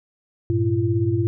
sine tone cluster, 99.7 / 116.8 / 339.8 Hz, G2 / A#2 / F4, +30 / +4 / -47 cents, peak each -22 dBFS, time 0.5-1.27 s, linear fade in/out 0 ms, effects none

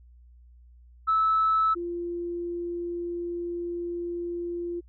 sine tone pair in turn, 1306 / 345.9 Hz, E6 / F4, -17 / -17 cents, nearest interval octave + major seventh, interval 2300 cents, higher first, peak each -19 / -29 dBFS, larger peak first, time 1.07-1.75 / 1.75-4.81 s, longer second, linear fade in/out 20 ms, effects tanh soft clip ceiling -15 dBFS + added 60 Hz sine -50 dBFS peak until 4.88 s

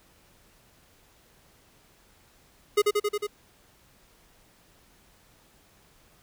square tone with echo, 415.3 Hz, G#4, in tune, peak -18 dBFS, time 2.77-2.82 s, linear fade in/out 10 ms, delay 90 ms, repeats 5, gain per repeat -2 dB, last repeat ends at 3.27 s, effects pink hiss -60 dBFS RMS until 6.22 s

